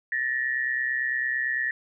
sine tone pair together, 1760 / 1888.9 Hz, A6 / A#6, 0 / +22 cents, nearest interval minor second, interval 122 cents, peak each -27 dBFS, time 0.12-1.71 s, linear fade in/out 2 ms, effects none

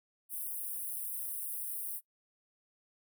white high-pass noise, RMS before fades -39 dBFS, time 0.29-2.01 s, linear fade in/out 50 ms, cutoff 8900 Hz, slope 96 dB/octave, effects noise-tail reverb RT60 0.1 s tail -21 dB re dry

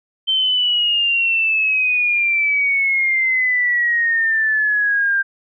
sine exponential sweep, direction down, 3115 to 1583 Hz, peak -14 dBFS, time 0.27-5.23 s, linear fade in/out 20 ms, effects none

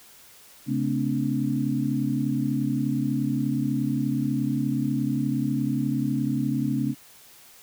sine tone cluster, 136.6 / 220 / 256.7 / 288.4 Hz, C#3 / A3 / C4 / D4, -25 / 0 / -33 / -31 cents, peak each -28 dBFS, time 0.66-6.95 s, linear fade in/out 50 ms, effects white hiss -51 dBFS RMS until 7.62 s

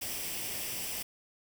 white noise with comb filter, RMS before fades -37 dBFS, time 0.01-1.03 s, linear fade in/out 10 ms, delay 0.37 ms, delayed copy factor +0.55, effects none

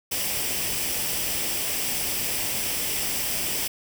white noise with comb filter, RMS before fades -27 dBFS, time 0.11-3.68 s, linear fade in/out 10 ms, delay 0.37 ms, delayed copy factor +0.5, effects none

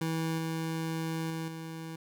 25% pulse tone with level steps, 162.2 Hz, E3, 28 cents flat, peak -26 / -28 / -30 / -35 dBFS, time 0.01-1.96 s, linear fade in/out 5 ms, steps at 0.38 / 1.3 / 1.48 s, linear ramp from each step 2 ms, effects none

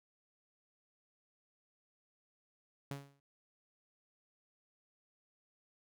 sawtooth tone with exponential decay, 140 Hz, C#3, 18 cents sharp, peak -34 dBFS, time 2.91-3.2 s, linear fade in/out 2 ms, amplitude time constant 63 ms, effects none

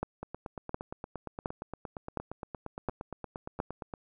two click trains, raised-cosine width 1 ms, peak -17 / -24 dBFS, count 6 / 33, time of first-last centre 0.03-3.601 / 0.23-3.938 s, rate 1.4 / 8.63 Hz, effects none

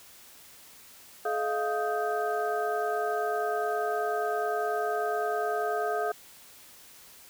sine tone cluster, 426.8 / 628 / 698 / 1250 / 1560 Hz, G#4 / D#5 / F5 / D#6 / G6, +47 / +16 / -1 / +8 / -9 cents, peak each -31 / -37 / -30 / -35 / -37 dBFS, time 1.25-6.12 s, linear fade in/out 5 ms, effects white hiss -52 dBFS RMS until 7.29 s

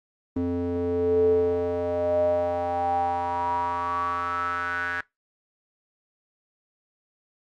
square tone with band-pass filter sweep, 87.31 Hz, F2, in tune, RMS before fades -25 dBFS, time 0.36-5.01 s, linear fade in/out 5 ms, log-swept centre 320 to 1600 Hz, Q 9.1, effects noise-tail reverb RT60 0.2 s tail -24 dB re dry + Opus 32 kbps

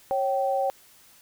sine tone pair together, 547.3 / 774 Hz, C#5 / G5, -22 / -22 cents, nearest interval tritone, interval 600 cents, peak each -25 dBFS, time 0.11-0.7 s, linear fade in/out 0 ms, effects white hiss -55 dBFS RMS until 1.21 s

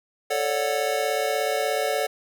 square chord, D major seventh, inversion second, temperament just, 440.5 / 550.6 / 587.3 / 734.2 Hz, A4 / C#5 / D5 / F#5, +2 / -12 / 0 / -14 cents, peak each -29 dBFS, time 0.3-2.07 s, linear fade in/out 10 ms, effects none

